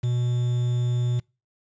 triangle tone with quantisation, 122.2 Hz, B2, 18 cents flat, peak -19 dBFS, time 0.03-1.2 s, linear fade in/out 10 ms, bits 7, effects noise-tail reverb RT60 0.3 s tail -26 dB re dry + resampled to 16000 Hz

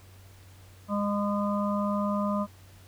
harmonic tone, 204.1 Hz, G#3, 30 cents flat, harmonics 1 / 3 / 5 / 6, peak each -27 / -32 / -34 / -35 dBFS, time 0.88-2.47 s, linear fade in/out 50 ms, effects added 94 Hz sine -50 dBFS peak until 2.87 s + pink hiss -57 dBFS RMS until 2.87 s

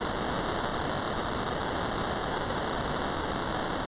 white noise with sample-and-hold, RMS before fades -31 dBFS, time 0-3.86 s, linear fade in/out 20 ms, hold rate 2450 Hz, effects resampled to 8000 Hz

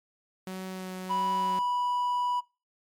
sawtooth tone with vibrato, 186.5 Hz, F#3, 14 cents sharp, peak -31 dBFS, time 0.47-1.59 s, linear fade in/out 2 ms, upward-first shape sine, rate 1.5 Hz, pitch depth 10 cents each way
triangle tone, 982 Hz, B5, 10 cents flat, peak -24 dBFS, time 1.09-2.41 s, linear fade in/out 20 ms
effects noise-tail reverb RT60 0.3 s tail -22 dB re dry + MP3 96 kbps

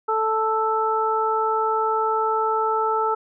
harmonic tone, 440 Hz, A4, in tune, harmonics 1 / 2 / 3, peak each -24 / -23 / -23 dBFS, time 0.08-3.15 s, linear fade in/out 10 ms, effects none

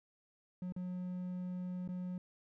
triangle tone with dropouts, 181.1 Hz, F#3, 37 cents flat, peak -36 dBFS, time 0.62-2.18 s, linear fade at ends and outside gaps 2 ms, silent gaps 0.723-0.763 / 1.877-1.888 s, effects none

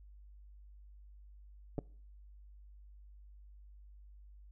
clicks, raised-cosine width 2 ms, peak -24 dBFS, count 2, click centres 1.782 / 1.789 s, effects noise-tail reverb RT60 0.5 s tail -23 dB re dry + added 50 Hz sine -53 dBFS peak until 4.51 s

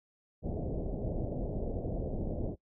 pink low-pass noise, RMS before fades -35 dBFS, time 0.42-2.56 s, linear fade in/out 50 ms, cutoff 660 Hz, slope 48 dB/octave, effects noise-tail reverb RT60 0.1 s tail -21 dB re dry

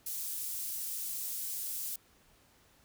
pink high-pass noise, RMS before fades -38 dBFS, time 0.06-1.96 s, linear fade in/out 5 ms, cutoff 10000 Hz, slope 12 dB/octave, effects pink hiss -65 dBFS RMS until 2.84 s

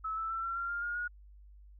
sine tone with pitch steps, 1300 / 1319.7 / 1339.6 / 1359.9 / 1380.5 / 1401.4 / 1422.6 / 1444.1 Hz, E6 / E6 / E6 / F6 / F6 / F6 / F6 / F#6, -24 / +2 / +27 / -46 / -20 / +6 / +32 / -42 cents, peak -33 dBFS, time 0.04-1.08 s, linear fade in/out 10 ms, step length 130 ms, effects added 50 Hz sine -52 dBFS peak until 1.79 s

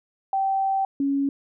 sine tone pair in turn, 776 / 277.9 Hz, G5 / C#4, -18 / +4 cents, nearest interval octave + tritone, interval 1778 cents, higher first, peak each -20 dBFS, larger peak neither, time 0.33-0.85 / 1-1.29 s, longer first, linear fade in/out 2 ms, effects none

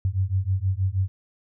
sine beating tone pair, 92.1 / 98.4 Hz, F#2 / G2, -7 / +7 cents, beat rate 6.3 Hz, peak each -24 dBFS, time 0.05-1.08 s, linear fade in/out 0 ms, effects none

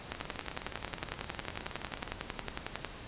two click trains, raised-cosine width 0.3 ms, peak -24 / -18 dBFS, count 38 / 31, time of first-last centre 0.15-2.077 / 0.12-2.847 s, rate 19.2 / 11 Hz, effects pink hiss -46 dBFS RMS until 3.07 s + resampled to 8000 Hz

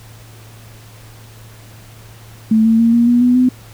sine tone with pitch steps, 220 / 225.1 / 230.4 / 235.8 / 241.3 / 246.9 / 252.7 Hz, A3 / A3 / A#3 / A#3 / B3 / B3 / B3, 0 / +40 / -20 / +20 / -40 / 0 / +40 cents, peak -8 dBFS, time 2.51-3.49 s, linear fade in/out 5 ms, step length 140 ms, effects added 111 Hz sine -38 dBFS peak until 3.73 s + pink hiss -43 dBFS RMS until 3.73 s

